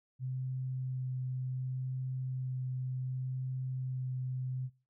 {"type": "tone with vibrato", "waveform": "sine", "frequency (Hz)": 129, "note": "C3", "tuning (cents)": -24, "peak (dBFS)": -34, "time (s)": [0.19, 4.7], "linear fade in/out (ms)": 50, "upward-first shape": "sine", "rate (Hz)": 0.67, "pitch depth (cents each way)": 9, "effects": ["noise-tail reverb RT60 0.3 s tail -18 dB re dry"]}